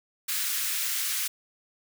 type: high-pass noise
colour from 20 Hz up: white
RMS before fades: -29 dBFS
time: 0.28-1.28 s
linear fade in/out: 10 ms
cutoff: 1400 Hz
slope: 24 dB/octave
effects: none